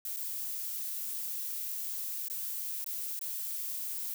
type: noise with dropouts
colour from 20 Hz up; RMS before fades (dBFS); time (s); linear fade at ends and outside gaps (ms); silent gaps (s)
violet; -37; 0.05-4.14; 2; 0.164-0.168 / 2.284-2.299 / 2.843-2.862 / 3.192-3.212
effects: none